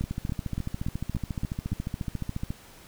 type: two click trains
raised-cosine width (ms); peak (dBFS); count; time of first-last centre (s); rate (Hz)
5; -17 / -18; 7 / 36; 0.01-1.719 / 0.04-2.505; 3.51 / 14.2
effects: pink hiss -51 dBFS RMS until 2.87 s